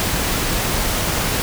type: noise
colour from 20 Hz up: pink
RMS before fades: -20 dBFS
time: 0-1.42 s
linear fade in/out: 0 ms
effects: none